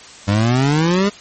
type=exponential sweep; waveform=25% pulse; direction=up; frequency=98 to 207.7 Hz; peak=-9 dBFS; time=0.27-1.1 s; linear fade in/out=20 ms; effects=white hiss -39 dBFS RMS until 1.2 s + MP3 32 kbps